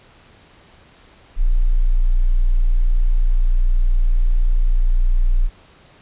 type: tone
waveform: sine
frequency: 29.65 Hz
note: A#0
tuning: 30 cents sharp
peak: -11 dBFS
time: 1.36-5.5 s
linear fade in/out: 50 ms
effects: pink hiss -49 dBFS RMS until 6.01 s + resampled to 8000 Hz